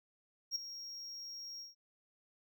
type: tone with ADSR envelope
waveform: triangle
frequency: 5588 Hz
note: F8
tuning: in tune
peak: -30 dBFS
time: 0.51-1.75 s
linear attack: 46 ms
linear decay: 9 ms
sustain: -13 dB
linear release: 150 ms
effects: none